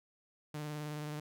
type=tone with vibrato; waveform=sawtooth; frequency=150 Hz; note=D3; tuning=37 cents sharp; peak=-35 dBFS; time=0.54-1.2 s; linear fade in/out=5 ms; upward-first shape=square; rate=19 Hz; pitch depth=22 cents each way; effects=none